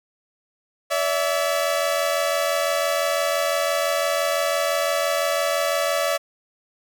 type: tone pair together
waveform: sawtooth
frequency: 573.4 / 659.3 Hz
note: D5 / E5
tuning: -42 / 0 cents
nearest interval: major second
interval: 242 cents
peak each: -19 dBFS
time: 0.9-6.18 s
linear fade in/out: 20 ms
effects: none